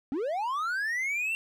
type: linear sweep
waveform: triangle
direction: up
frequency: 246.9 to 2741 Hz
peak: -26 dBFS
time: 0.12-1.35 s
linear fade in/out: 0 ms
effects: none